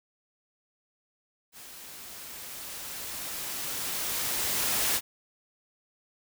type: noise with level ramp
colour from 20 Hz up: white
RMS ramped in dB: -47 to -26 dBFS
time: 1.52-5.01 s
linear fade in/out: 50 ms
effects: none